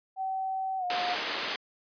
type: tone with pitch glide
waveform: sine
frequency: 764 to 717 Hz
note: G5 to F5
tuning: -45 to +45 cents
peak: -29 dBFS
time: 0.16-1.17 s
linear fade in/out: 50 ms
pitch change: -110 cents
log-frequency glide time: 0.78-0.85 s
type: band-pass noise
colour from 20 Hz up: white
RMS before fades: -33 dBFS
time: 0.9-1.56 s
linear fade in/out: 2 ms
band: 310 to 3800 Hz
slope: 12 dB/octave
effects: resampled to 11025 Hz